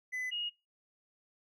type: tone pair in turn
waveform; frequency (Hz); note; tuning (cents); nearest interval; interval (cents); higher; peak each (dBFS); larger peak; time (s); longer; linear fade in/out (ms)
triangle / sine; 2010 / 2873; B6 / F7; +30 / +48; tritone; 618; second; -33 / -33; neither; 0.12-0.31 / 0.31-0.5; neither; 20
effects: noise-tail reverb RT60 0.3 s tail -24 dB re dry